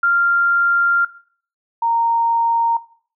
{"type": "tone pair in turn", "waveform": "sine", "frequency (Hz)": [1391, 926.1], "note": ["F6", "A#5"], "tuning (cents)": [-7, -12], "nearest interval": "perfect fifth", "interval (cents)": 705, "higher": "first", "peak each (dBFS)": [-12, -15], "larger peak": "first", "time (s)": [[0.03, 1.05], [1.82, 2.77]], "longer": "first", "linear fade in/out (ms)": 5, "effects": ["noise-tail reverb RT60 0.5 s tail -17 dB re dry"]}